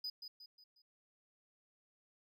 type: tone with echo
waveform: triangle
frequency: 4978 Hz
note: D#8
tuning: in tune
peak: -38 dBFS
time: 0.04-0.1 s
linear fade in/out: 5 ms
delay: 180 ms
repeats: 4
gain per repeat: -7 dB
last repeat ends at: 0.82 s
effects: none